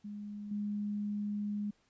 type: tone with level steps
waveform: sine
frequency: 206.7 Hz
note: G#3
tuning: 8 cents flat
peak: -40 / -33 dBFS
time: 0.04-1.71 s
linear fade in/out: 10 ms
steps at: 0.51 s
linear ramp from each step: 5 ms
effects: pink hiss -72 dBFS RMS until 1.89 s + resampled to 16000 Hz